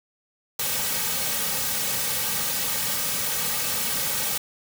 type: noise with comb filter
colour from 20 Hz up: white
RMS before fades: -26 dBFS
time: 0.59-4.38 s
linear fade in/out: 5 ms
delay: 2.9 ms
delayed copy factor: -1
effects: none